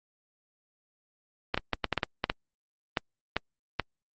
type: clicks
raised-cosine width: 0.3 ms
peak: -9 dBFS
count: 12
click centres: 1.544 / 1.576 / 1.733 / 1.843 / 1.927 / 1.977 / 2.032 / 2.241 / 2.299 / 2.972 / 3.366 / 3.797 s
effects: low-pass 5000 Hz 12 dB/octave + Opus 32 kbps